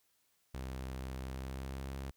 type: tone with pitch glide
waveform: sawtooth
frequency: 65.2 to 67.42 Hz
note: C2 to C#2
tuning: -5 to -48 cents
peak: -36 dBFS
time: 0.54-2.11 s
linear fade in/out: 5 ms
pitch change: +57 cents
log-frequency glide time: 1.23-1.95 s
effects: white hiss -75 dBFS RMS until 2.16 s